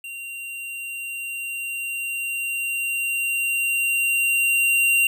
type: tone with level ramp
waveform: square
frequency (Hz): 2765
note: F7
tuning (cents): -18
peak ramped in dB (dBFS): -33 to -16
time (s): 0.04-5.07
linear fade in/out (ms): 2
effects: none